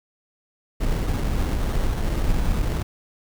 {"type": "noise with sample-and-hold", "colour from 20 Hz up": "brown", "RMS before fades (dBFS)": -22, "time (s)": [0.8, 2.83], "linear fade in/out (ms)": 10, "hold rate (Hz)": 2450, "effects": []}